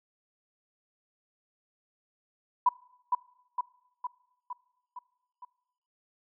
sine tone with echo, 987.8 Hz, B5, in tune, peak -18 dBFS, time 2.66-2.69 s, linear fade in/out 5 ms, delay 460 ms, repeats 6, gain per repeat -4 dB, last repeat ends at 5.45 s, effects noise-tail reverb RT60 1.0 s tail -24 dB re dry

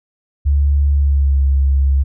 sine tone with pitch glide, 71.2 to 68.42 Hz, C#2 to C#2, +47 to -22 cents, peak -10 dBFS, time 0.45-2.04 s, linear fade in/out 20 ms, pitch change -69 cents, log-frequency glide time 0.93-1.41 s, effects none

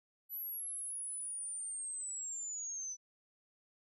sine linear sweep, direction down, 11920 to 5960 Hz, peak -39 dBFS, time 0.29-2.97 s, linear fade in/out 50 ms, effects none

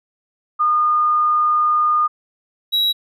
sine / triangle tone pair in turn, 1220 / 3873 Hz, D#6 / B7, -34 / -35 cents, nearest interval octave + minor sixth, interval 1999 cents, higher second, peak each -13 dBFS, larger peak neither, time 0.59-2.08 / 2.72-2.93 s, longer first, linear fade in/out 20 ms, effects none

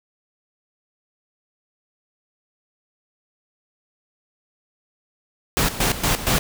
pink noise with tremolo, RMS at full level -19 dBFS, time 5.57-6.39 s, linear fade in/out 0 ms, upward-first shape square, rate 4.3 Hz, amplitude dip 75%, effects none

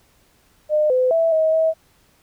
sine tone with pitch steps, 607 / 509 / 658 / 635 / 643 Hz, D#5 / C5 / E5 / D#5 / E5, -43 / -48 / -3 / +35 / -43 cents, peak -14 dBFS, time 0.69-1.74 s, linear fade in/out 50 ms, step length 210 ms, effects pink hiss -58 dBFS RMS until 2.22 s

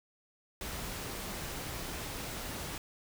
pink noise, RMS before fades -40 dBFS, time 0.61-2.78 s, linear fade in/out 2 ms, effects none

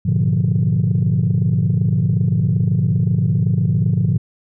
sine chord, G# diminished seventh, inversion none, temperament equal with one note detuned, 103.83 / 121.35 / 146.83 / 174.61 Hz, G#2 / B2 / D3 / F3, 0 / -30 / 0 / 0 cents, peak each -18 dBFS, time 0.05-4.18 s, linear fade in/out 10 ms, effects tanh soft clip ceiling -8 dBFS

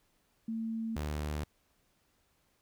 sine / sawtooth tone pair in turn, 224.9 / 75.05 Hz, A3 / D2, +38 / +38 cents, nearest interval octave + perfect fifth, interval 1900 cents, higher first, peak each -33 / -30 dBFS, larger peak second, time 0.48-0.96 / 0.96-1.44 s, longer neither, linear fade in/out 5 ms, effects pink hiss -73 dBFS RMS until 2.61 s

